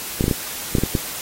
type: clicks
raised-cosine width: 3 ms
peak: -5 dBFS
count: 8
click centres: 0.209 / 0.241 / 0.281 / 0.312 / 0.752 / 0.784 / 0.836 / 0.952 s
effects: white hiss -30 dBFS RMS until 1.21 s + AAC 48 kbps